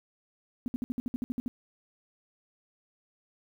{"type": "tone bursts", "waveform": "sine", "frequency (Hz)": 246.9, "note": "B3", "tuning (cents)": 0, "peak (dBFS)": -28, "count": 11, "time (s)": [0.66, 1.48], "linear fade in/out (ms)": 0, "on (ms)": 20, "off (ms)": 60, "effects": ["10-bit"]}